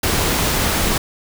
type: noise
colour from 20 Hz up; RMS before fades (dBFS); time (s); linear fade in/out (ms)
pink; -18; 0.03-0.98; 5
effects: none